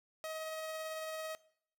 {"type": "tone with tremolo", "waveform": "sawtooth", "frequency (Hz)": 633, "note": "D#5", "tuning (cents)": 30, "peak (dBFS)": -35, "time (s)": [0.24, 1.35], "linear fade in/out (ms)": 0, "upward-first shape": "triangle", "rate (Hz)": 18, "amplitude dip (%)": 25, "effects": ["noise-tail reverb RT60 0.6 s tail -19 dB re dry"]}